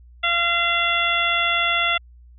harmonic tone, 686 Hz, F5, 31 cents flat, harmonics 1 / 2 / 3 / 4 / 5, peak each -28 / -23 / -23 / -24 / -24 dBFS, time 0.23-1.98 s, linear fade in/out 10 ms, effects added 60 Hz sine -44 dBFS peak until 2.38 s

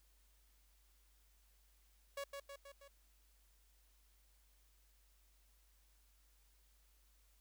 sawtooth tone with echo, 560 Hz, C#5, 18 cents sharp, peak -38 dBFS, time 2.17-2.24 s, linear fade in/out 5 ms, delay 160 ms, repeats 4, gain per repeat -4 dB, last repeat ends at 2.88 s, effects added 50 Hz sine -69 dBFS peak until 7.4 s + white hiss -75 dBFS RMS until 7.4 s

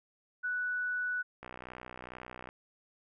sine tone, 1480 Hz, F#6, in tune, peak -31 dBFS, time 0.43-1.23 s, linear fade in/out 20 ms
click train, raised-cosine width 0.5 ms, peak -29 dBFS, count 67, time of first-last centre 1.43-2.489 s, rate 62.3 Hz
effects none

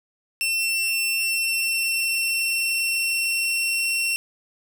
sawtooth tone with pitch glide, 2699 to 2719 Hz, E7 to F7, +40 to -47 cents, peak -18 dBFS, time 0.41-4.16 s, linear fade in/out 0 ms, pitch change +13 cents, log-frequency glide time 0.9-3.9 s, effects none

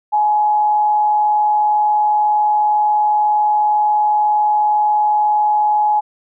sine tone with amplitude modulation, 843 Hz, G#5, 26 cents sharp, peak -10 dBFS, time 0.12-6.01 s, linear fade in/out 20 ms, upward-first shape sine, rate 142 Hz, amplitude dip 30%, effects none

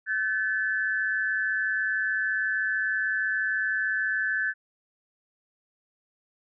sine tone pair together, 1526 / 1732.3 Hz, G6 / A6, -47 / -27 cents, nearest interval major second, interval 220 cents, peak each -27 dBFS, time 0.06-4.54 s, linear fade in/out 50 ms, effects none

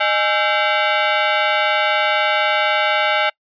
15% pulse ring-modulated tone, 724 Hz, F#5, 38 cents flat, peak -5 dBFS, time 0-3.3 s, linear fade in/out 10 ms, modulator 110 Hz, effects noise-tail reverb RT60 0.1 s tail -26 dB re dry + resampled to 11025 Hz

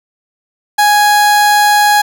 30% pulse tone, 830.6 Hz, G#5, in tune, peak -4 dBFS, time 0.78-2.02 s, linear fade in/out 10 ms, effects none

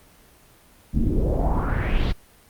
brown noise with low-pass filter sweep, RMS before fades -21 dBFS, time 0.93-2.13 s, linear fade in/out 20 ms, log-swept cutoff 200 to 4400 Hz, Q 3.6, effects pink hiss -53 dBFS RMS until 2.49 s + Opus 32 kbps

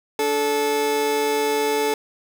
30% pulse tone pair together, 290.2 / 435.3 Hz, D4 / A4, -21 / -19 cents, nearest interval perfect fifth, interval 702 cents, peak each -26 / -17 dBFS, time 0.19-1.94 s, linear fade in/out 2 ms, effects none

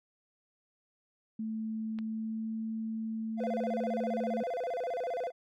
sine tone with pitch glide, 220.2 to 222.1 Hz, A3 to A3, +2 to +16 cents, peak -33 dBFS, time 1.39-4.43 s, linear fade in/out 5 ms, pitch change +14 cents, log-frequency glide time 2-2.58 s
click, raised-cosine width 0.3 ms, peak -31 dBFS, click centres 1.988 s
triangle tone with vibrato, 587.3 Hz, D5, in tune, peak -30 dBFS, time 3.37-5.32 s, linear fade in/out 50 ms, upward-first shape square, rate 15 Hz, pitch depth 270 cents each way
effects none

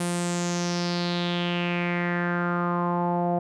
sawtooth tone with low-pass filter sweep, 174.61 Hz, F3, in tune, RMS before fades -26 dBFS, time 0-3.39 s, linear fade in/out 5 ms, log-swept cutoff 9800 to 690 Hz, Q 4.4, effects none

